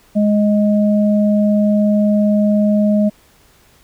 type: tone pair together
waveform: sine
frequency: 208.6 / 624.7 Hz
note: G#3 / D#5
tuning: +8 / +7 cents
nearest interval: octave + perfect fifth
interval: 1899 cents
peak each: -11 / -18 dBFS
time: 0.15-3.1 s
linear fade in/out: 20 ms
effects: pink hiss -51 dBFS RMS until 3.83 s